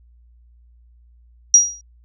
sine tone with exponential decay, 5740 Hz, F8, 47 cents sharp, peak -3 dBFS, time 1.54-1.81 s, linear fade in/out 1 ms, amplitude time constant 57 ms, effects added 59 Hz sine -48 dBFS peak until 2.04 s

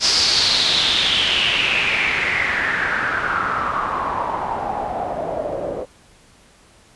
white noise with low-pass filter sweep, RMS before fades -20 dBFS, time 0-5.86 s, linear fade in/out 50 ms, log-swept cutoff 5200 to 520 Hz, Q 5.3, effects pink hiss -51 dBFS RMS until 6.95 s + resampled to 24000 Hz

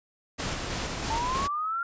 pink noise with tremolo, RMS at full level -31 dBFS, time 0.38-1.48 s, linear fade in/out 20 ms, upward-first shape square, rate 3.1 Hz, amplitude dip 25%
sine linear sweep, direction up, 880 to 1396.9 Hz, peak -27 dBFS, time 1.1-1.83 s, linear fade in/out 2 ms
effects resampled to 16000 Hz

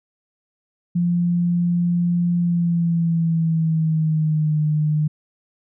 sine tone with pitch glide, 173.9 to 152.27 Hz, F3 to D#3, -7 to -37 cents, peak -16 dBFS, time 0.95-5.08 s, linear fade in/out 10 ms, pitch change -230 cents, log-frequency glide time 2.38-4.6 s, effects none

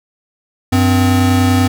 square tone pair together, 95.8 / 257.2 Hz, G2 / C4, -39 / -30 cents, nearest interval octave + perfect fourth, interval 1709 cents, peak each -13 dBFS, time 0.72-1.68 s, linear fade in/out 10 ms, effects none

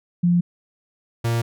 sine / 45% pulse tone pair in turn, 174.61 / 116.54 Hz, F3 / A#2, 0 / 0 cents, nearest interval perfect fifth, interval 700 cents, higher first, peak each -14 / -19 dBFS, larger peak first, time 0.23-0.41 / 1.24-1.42 s, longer neither, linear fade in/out 10 ms, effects none

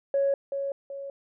sine tone with echo, 554.4 Hz, C#5, in tune, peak -20 dBFS, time 0.14-0.34 s, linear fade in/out 2 ms, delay 380 ms, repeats 2, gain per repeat -7 dB, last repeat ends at 1.1 s, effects tanh soft clip ceiling -17 dBFS

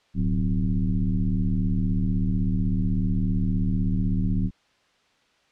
sine tone with frequency modulation, 106.7 Hz, G#2, 47 cents sharp, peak -20 dBFS, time 0.14-4.51 s, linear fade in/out 50 ms, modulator 76.4 Hz, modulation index 1.6, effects white hiss -63 dBFS RMS until 5.51 s + low-pass 4000 Hz 12 dB/octave

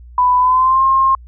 sine tone with pitch glide, 995 to 1066.4 Hz, B5 to C6, +13 to +33 cents, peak -9 dBFS, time 0.18-1.15 s, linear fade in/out 2 ms, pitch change +120 cents, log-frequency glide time 0.38-0.83 s, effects added 60 Hz sine -35 dBFS peak until 1.27 s

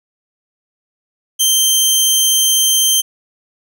15% pulse tone, 3136 Hz, G7, in tune, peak -3 dBFS, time 1.39-3.02 s, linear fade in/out 20 ms, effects none

